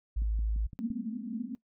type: tone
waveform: sine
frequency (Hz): 54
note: A1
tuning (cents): -32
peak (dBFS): -27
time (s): 0.16-0.67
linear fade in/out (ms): 10
type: click train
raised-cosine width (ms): 5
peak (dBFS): -33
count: 5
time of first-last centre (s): 0.22-0.903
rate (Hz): 5.86
type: band-pass noise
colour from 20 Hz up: white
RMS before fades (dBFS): -36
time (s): 0.79-1.55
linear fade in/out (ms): 0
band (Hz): 210 to 250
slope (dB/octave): 96
effects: noise-tail reverb RT60 0.1 s tail -18 dB re dry